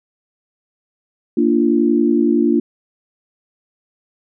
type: chord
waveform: sine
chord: Bb major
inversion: none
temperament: equal with one note detuned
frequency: 233.1 / 293.7 / 344.8 Hz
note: Bb3 / D4 / F4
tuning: 0 / 0 / -22 cents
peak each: -16 dBFS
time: 1.37-2.6 s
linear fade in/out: 5 ms
effects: none